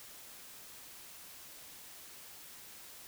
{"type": "silence", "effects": ["white hiss -52 dBFS RMS until 3.07 s"]}